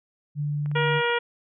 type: tone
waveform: sine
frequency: 146.83 Hz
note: D3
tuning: in tune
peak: -24 dBFS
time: 0.35-1.02 s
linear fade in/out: 50 ms
type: click train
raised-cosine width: 0.5 ms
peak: -30 dBFS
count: 9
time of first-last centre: 0.66-1.1 s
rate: 18.2 Hz
type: harmonic tone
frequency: 475.2 Hz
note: A#4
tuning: 33 cents sharp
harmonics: 1 / 2 / 3 / 4 / 5 / 6 / 7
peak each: -25 / -28 / -28 / -30 / -32 / -34 / -35 dBFS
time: 0.75-1.19 s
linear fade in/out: 10 ms
effects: none

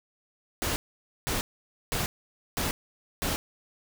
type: noise bursts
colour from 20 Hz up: pink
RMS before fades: -29 dBFS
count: 5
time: 0.62-3.36 s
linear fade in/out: 0 ms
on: 140 ms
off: 510 ms
effects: none

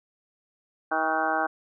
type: harmonic tone with a mistuned harmonic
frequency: 159.1 Hz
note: D#3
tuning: 39 cents sharp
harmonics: 2 / 3 / 4 / 5 / 6 / 7 / 8 / 9 / 10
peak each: -34 / -38 / -31 / -27 / -36 / -32 / -34 / -32 / -31 dBFS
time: 0.91-1.47 s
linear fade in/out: 10 ms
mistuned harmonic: 10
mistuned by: -55 cents
effects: none

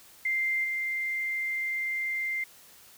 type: tone with level steps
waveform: sine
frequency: 2093 Hz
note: C7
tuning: in tune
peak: -25 / -28 dBFS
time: 0.25-2.44 s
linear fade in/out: 5 ms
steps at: 0.64 s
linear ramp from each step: 5 ms
effects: white hiss -54 dBFS RMS until 2.97 s

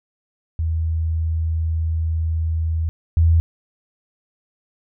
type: tone pair in turn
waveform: sine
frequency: 80.9 / 82.31 Hz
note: E2 / E2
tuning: -32 / -2 cents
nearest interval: unison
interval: 30 cents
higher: second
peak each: -18 / -11 dBFS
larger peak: second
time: 0.59-2.89 / 3.17-3.4 s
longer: first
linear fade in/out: 0 ms
effects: none

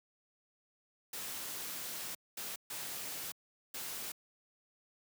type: noise bursts at uneven times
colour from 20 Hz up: white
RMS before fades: -42 dBFS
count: 4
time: 1.13-2.15 / 2.37-2.56 / 2.7-3.32 / 3.74-4.12 s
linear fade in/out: 5 ms
effects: high-pass 100 Hz 12 dB/octave

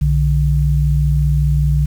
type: tone pair together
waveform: sine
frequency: 61.74 / 146.84 Hz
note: B1 / D3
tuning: 0 / 0 cents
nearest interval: octave + minor third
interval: 1500 cents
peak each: -14 dBFS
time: 0.01-1.86 s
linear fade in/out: 10 ms
effects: 7-bit

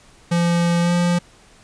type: tone with pitch glide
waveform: square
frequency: 171.7 to 174.6 Hz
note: F3 to F3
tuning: -29 to 0 cents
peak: -16 dBFS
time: 0.31-1.19 s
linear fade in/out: 10 ms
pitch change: +29 cents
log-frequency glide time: 0.81-0.92 s
effects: pink hiss -50 dBFS RMS until 1.63 s + resampled to 22050 Hz

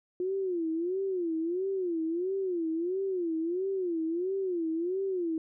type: tone with vibrato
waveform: sine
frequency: 353.6 Hz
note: F4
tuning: 22 cents sharp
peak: -28 dBFS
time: 0.2-5.38 s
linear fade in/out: 2 ms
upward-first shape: sine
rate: 1.5 Hz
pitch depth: 170 cents each way
effects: none

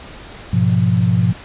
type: chord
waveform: sine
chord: F diminished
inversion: first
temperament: equal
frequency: 103.83 / 123.47 / 174.61 Hz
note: Ab2 / Cb3 / F3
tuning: 0 / 0 / 0 cents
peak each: -16 dBFS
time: 0.53-1.33 s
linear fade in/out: 5 ms
effects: pink hiss -36 dBFS RMS until 1.44 s + resampled to 8000 Hz

